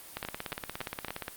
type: two click trains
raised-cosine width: 0.3 ms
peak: -18 / -18 dBFS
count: 4 / 20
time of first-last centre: 0.25-1.083 / 0.17-1.281 s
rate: 3.6 / 17.1 Hz
effects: white hiss -48 dBFS RMS until 1.36 s + Opus 32 kbps